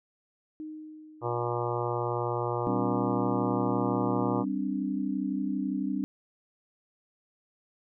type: tone with exponential decay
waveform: sine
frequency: 309.6 Hz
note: D#4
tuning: 9 cents flat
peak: -35 dBFS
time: 0.6-2.31 s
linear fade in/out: 0 ms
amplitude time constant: 370 ms
type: harmonic tone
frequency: 119.8 Hz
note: A#2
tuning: 48 cents sharp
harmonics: 1 / 3 / 4 / 5 / 6 / 7 / 8 / 9 / 10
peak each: -34 / -34 / -34 / -38 / -39 / -37 / -38 / -39 / -39 dBFS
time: 1.21-4.45 s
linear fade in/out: 50 ms
type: chord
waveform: sine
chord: G suspended fourth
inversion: none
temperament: equal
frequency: 196 / 261.6 / 293.7 Hz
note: G3 / C4 / D4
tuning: 0 / 0 / 0 cents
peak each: -32 dBFS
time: 2.67-6.04 s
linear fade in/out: 0 ms
effects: none